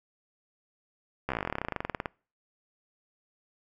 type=slowing click train; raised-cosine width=0.5 ms; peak=-15 dBFS; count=26; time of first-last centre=1.29-2.058 s; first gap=14 ms; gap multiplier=1.06; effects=noise-tail reverb RT60 0.4 s tail -26 dB re dry